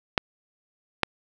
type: clicks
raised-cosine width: 0.3 ms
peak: -3 dBFS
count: 2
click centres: 0.178 / 1.033 s
effects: none